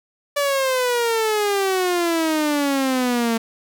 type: exponential sweep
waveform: sawtooth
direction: down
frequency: 580 to 225.3 Hz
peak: -14 dBFS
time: 0.36-3.38 s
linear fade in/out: 10 ms
effects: none